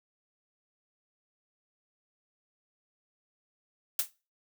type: noise with exponential decay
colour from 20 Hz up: blue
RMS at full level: -23 dBFS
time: 3.99-4.1 s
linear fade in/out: 1 ms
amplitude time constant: 22 ms
effects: noise-tail reverb RT60 0.3 s tail -19 dB re dry